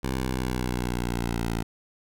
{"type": "linear sweep", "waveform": "10% pulse", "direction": "down", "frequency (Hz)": [65.41, 56.4], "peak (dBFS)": -18, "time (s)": [0.03, 1.63], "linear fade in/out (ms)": 10, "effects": []}